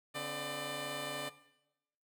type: tone cluster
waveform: 10% pulse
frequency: 142.9 / 256.7 / 596 Hz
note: D3 / C4 / D5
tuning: -47 / -33 / +25 cents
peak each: -36 / -39 / -31 dBFS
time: 0.14-1.3 s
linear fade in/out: 20 ms
effects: noise-tail reverb RT60 0.9 s tail -17 dB re dry